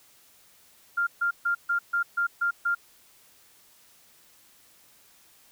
sine tone bursts, 1396.9 Hz, F6, in tune, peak -22 dBFS, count 8, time 0.97-2.75 s, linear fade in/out 10 ms, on 100 ms, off 140 ms, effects white hiss -58 dBFS RMS until 5.51 s

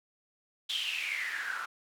white noise with band-pass filter sweep, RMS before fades -35 dBFS, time 0.69-1.66 s, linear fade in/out 10 ms, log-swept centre 3400 to 1300 Hz, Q 9.9, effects none

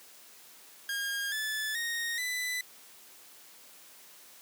sawtooth tone with pitch steps, 1621 / 1737.3 / 1862 / 1995.7 Hz, G#6 / A6 / A#6 / B6, -42 / -22 / -2 / +18 cents, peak -28 dBFS, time 0.89-2.61 s, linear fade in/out 2 ms, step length 430 ms, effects white hiss -54 dBFS RMS until 4.41 s + high-pass 200 Hz 12 dB/octave

